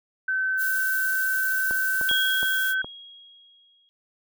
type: tone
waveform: sine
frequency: 1533 Hz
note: G6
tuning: 39 cents flat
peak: -22 dBFS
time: 0.28-2.82 s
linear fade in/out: 5 ms
type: noise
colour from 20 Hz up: violet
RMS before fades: -32 dBFS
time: 0.57-2.75 s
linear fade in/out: 50 ms
type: clicks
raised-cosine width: 1 ms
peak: -21 dBFS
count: 5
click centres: 1.71 / 2.013 / 2.113 / 2.43 / 2.845 s
type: tone with exponential decay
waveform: sine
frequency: 3289 Hz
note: G#7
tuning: 18 cents flat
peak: -21 dBFS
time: 2.09-3.89 s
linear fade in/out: 0 ms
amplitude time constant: 390 ms
effects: none